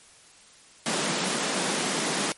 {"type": "high-pass noise", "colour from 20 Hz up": "pink", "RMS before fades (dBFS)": -27, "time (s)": [0.86, 2.32], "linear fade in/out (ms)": 0, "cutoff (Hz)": 160, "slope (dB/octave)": 48, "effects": ["white hiss -53 dBFS RMS until 2.37 s", "MP3 48 kbps"]}